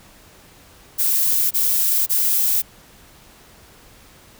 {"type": "noise bursts", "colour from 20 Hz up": "violet", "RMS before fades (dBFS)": -18, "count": 3, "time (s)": [0.98, 2.622], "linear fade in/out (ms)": 20, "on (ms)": 530, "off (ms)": 26, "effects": ["pink hiss -48 dBFS RMS until 4.39 s"]}